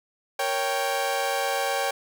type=chord; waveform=sawtooth; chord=G diminished; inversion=first; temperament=equal; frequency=466.2 / 554.4 / 784 Hz; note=Bb4 / Db5 / G5; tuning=0 / 0 / 0 cents; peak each=-29 / -24 / -23 dBFS; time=0.39-1.91 s; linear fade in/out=5 ms; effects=none